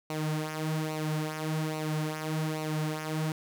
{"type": "tone with flanger", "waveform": "sawtooth", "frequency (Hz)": 155.56, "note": "D#3", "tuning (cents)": 0, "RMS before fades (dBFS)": -32, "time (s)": [0.1, 3.32], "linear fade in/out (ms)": 2, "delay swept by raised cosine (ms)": [0.59, 6.19], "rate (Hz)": 1.2, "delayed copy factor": -0.65, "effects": []}